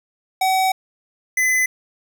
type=tone pair in turn; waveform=square; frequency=757 / 2021 Hz; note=F#5 / B6; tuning=+39 / +39 cents; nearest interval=octave + perfect fourth; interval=1700 cents; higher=second; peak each=-16 dBFS; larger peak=neither; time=0.41-0.72 / 1.37-1.66 s; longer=first; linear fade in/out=5 ms; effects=none